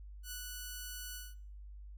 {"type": "tone with ADSR envelope", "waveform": "5% pulse", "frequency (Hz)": 1480, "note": "F#6", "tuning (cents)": 0, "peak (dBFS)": -30, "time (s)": [0.23, 1.35], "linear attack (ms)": 83, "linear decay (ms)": 110, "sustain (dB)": -2, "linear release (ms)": 200, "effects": ["noise-tail reverb RT60 0.6 s tail -22 dB re dry", "added 50 Hz sine -47 dBFS peak until 1.97 s"]}